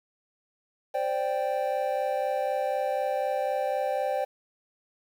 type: chord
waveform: triangle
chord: C suspended second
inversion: none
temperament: equal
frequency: 523.3 / 587.3 / 784 Hz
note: C5 / D5 / G5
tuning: 0 / 0 / 0 cents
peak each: -28 dBFS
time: 0.94-4.25 s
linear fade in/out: 10 ms
effects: 9-bit